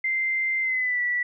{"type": "tone with pitch glide", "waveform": "sine", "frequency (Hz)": [2085, 1956.6], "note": ["C7", "B6"], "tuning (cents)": [-7, -17], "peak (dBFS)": -22, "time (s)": [0.04, 1.23], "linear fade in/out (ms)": 5, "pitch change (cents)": -110, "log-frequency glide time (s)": [0.61, 1.01], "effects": []}